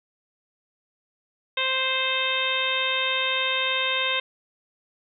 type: harmonic tone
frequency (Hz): 523.3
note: C5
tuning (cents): 0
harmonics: 1 / 2 / 3 / 4 / 5 / 6 / 7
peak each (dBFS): -32 / -31 / -32 / -30 / -28 / -30 / -28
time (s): 1.57-4.2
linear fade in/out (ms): 5
effects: none